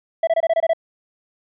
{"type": "tone bursts", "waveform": "triangle", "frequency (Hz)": 659.3, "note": "E5", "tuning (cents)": 0, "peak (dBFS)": -12, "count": 8, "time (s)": [0.23, 0.734], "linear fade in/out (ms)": 5, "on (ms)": 42, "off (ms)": 24, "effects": ["resampled to 8000 Hz"]}